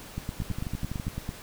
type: two click trains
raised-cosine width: 5 ms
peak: -19 / -20 dBFS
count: 11 / 9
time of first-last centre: 0.18-1.291 / 0.42-1.081 s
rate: 9 / 12.1 Hz
effects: pink hiss -45 dBFS RMS until 1.42 s